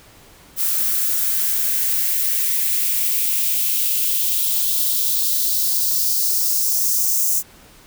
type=noise with high-pass filter sweep; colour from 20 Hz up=violet; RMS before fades=-19 dBFS; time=0.56-7.43 s; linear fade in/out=50 ms; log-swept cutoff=1200 to 6600 Hz; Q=2.5; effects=pink hiss -47 dBFS RMS until 7.86 s